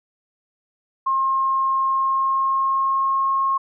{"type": "tone with pitch glide", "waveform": "sine", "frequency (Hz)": [1069, 1080.8], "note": ["C6", "C#6"], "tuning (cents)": [37, -44], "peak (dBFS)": -17, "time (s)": [1.06, 3.58], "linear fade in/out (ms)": 10, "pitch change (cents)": 19, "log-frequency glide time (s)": [1.85, 3.27], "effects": []}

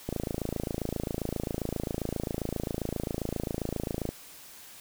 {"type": "click train", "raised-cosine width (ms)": 2, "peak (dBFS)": -17, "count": 111, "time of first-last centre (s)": [0.09, 4.09], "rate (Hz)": 27.5, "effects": ["white hiss -49 dBFS RMS until 4.8 s"]}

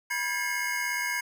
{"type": "tone cluster", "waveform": "square", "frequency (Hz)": [976, 1612, 1713, 2089, 2166], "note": ["B5", "G6", "A6", "C7", "C#7"], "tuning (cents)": [-21, 48, -47, -3, -41], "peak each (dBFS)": [-37, -34, -38, -39, -32], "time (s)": [0.1, 1.21], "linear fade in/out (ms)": 10, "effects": []}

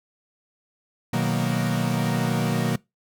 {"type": "chord", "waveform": "45% pulse", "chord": "B major seventh", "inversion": "none", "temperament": "equal", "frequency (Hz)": [123.47, 155.56, 185, 233.1], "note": ["B2", "D#3", "F#3", "A#3"], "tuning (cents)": [0, 0, 0, 0], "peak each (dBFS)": -27, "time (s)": [1.13, 2.76], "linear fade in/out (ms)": 5, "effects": ["noise-tail reverb RT60 0.2 s tail -23 dB re dry"]}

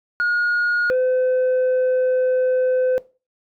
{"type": "tone pair in turn", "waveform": "sine", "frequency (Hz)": [1438, 510.3], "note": ["F#6", "C5"], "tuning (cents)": [-50, -43], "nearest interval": "octave + tritone", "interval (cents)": 1793, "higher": "first", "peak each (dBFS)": [-14, -13], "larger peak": "second", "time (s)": [[0.2, 0.9], [0.9, 2.98]], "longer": "second", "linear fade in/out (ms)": 0, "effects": ["noise-tail reverb RT60 0.3 s tail -20 dB re dry", "tanh soft clip ceiling -15 dBFS"]}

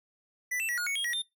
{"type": "tone with pitch steps", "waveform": "square", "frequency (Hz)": [1983, 2665, 1930, 1439, 2220, 3259, 1911, 3602], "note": ["B6", "E7", "B6", "F#6", "C#7", "G#7", "A#6", "A7"], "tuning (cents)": [7, 18, -40, -49, 2, -33, 43, 40], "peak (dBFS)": -30, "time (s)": [0.51, 1.222], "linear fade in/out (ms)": 10, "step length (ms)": 89, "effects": ["noise-tail reverb RT60 0.2 s tail -21 dB re dry"]}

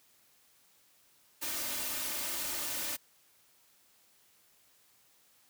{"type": "noise with comb filter", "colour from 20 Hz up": "white", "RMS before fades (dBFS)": -36, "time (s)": [1.41, 2.97], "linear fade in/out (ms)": 20, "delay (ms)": 3.3, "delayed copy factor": 0.65, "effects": ["white hiss -66 dBFS RMS until 5.49 s", "high-pass 60 Hz 12 dB/octave"]}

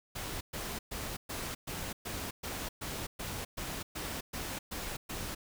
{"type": "noise bursts", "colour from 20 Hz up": "pink", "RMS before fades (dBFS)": -39, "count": 14, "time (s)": [0.15, 5.35], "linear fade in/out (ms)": 10, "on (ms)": 260, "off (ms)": 120, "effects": []}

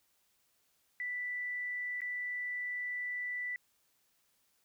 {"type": "tone with dropouts", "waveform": "sine", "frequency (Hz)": 1975.5, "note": "B6", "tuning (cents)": 0, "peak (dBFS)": -35, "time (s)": [1, 3.56], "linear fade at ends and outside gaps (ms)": 1, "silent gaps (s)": [2.006, 2.017], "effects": ["white hiss -74 dBFS RMS until 4.64 s"]}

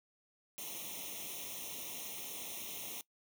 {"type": "noise with comb filter", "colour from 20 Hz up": "white", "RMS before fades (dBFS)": -44, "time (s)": [0.58, 3.01], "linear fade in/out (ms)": 0, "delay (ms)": 0.32, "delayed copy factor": 1, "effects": ["noise-tail reverb RT60 0.1 s tail -20 dB re dry", "high-pass 150 Hz 12 dB/octave"]}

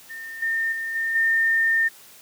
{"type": "tone with level steps", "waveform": "sine", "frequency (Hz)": 1815, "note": "A#6", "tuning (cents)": -47, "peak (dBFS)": [-33, -21, -26, -22, -17], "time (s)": [0.09, 1.89], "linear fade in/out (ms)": 20, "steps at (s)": [0.42, 0.72, 0.95, 1.15], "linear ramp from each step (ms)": 5, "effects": ["white hiss -48 dBFS RMS until 2.21 s", "high-pass 80 Hz 12 dB/octave"]}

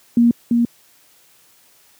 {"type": "tone with echo", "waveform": "sine", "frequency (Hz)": 236.1, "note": "A#3", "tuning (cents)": 22, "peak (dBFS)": -9, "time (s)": [0.17, 0.31], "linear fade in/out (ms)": 2, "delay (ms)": 340, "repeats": 1, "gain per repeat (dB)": -3, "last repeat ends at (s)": 0.65, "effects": ["white hiss -53 dBFS RMS until 1.99 s", "high-pass 80 Hz 12 dB/octave"]}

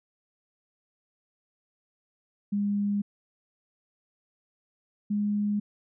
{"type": "tone pair in turn", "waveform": "sine", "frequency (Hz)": [203.4, 206.7], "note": ["G#3", "G#3"], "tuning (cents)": [-36, -8], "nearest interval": "unison", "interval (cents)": 28, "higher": "second", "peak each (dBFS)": -24, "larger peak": "neither", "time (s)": [[2.52, 3.02], [5.1, 5.6]], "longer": "neither", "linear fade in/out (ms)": 10, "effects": []}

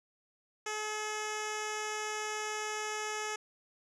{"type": "tone with low-pass filter", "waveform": "10% pulse", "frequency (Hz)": 427, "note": "G#4", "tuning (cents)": 48, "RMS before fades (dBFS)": -37, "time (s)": [0.66, 3.36], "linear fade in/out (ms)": 5, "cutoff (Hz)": 7300, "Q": 1.9, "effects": []}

